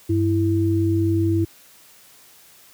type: tone pair together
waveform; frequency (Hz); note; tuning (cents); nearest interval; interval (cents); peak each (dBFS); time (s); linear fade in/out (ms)
sine; 98 / 330.3; G2 / E4; 0 / +4; octave + major sixth; 2104; -19; 0.09-1.45; 10
effects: white hiss -50 dBFS RMS until 2.73 s + high-pass 60 Hz 12 dB/octave